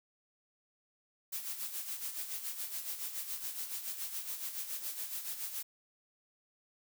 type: noise with tremolo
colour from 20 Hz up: blue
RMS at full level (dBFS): -38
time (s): 1.32-5.63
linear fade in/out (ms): 10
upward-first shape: sine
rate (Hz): 7.1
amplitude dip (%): 60
effects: none